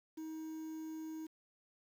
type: tone with quantisation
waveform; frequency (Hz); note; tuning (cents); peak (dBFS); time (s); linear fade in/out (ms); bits
triangle; 316.8; D#4; +31; -40; 0.17-1.27; 10; 10
effects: none